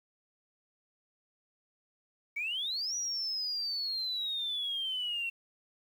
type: exponential two-way sweep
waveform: sine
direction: up then down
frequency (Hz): 2220 to 5850 to 2705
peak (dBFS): -31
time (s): 2.36-5.3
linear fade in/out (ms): 10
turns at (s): 2.95
effects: tanh soft clip ceiling -27 dBFS + 10-bit